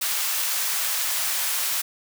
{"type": "high-pass noise", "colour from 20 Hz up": "white", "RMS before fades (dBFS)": -25, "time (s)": [0.01, 1.82], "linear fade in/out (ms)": 10, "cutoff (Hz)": 860, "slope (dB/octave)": 12, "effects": []}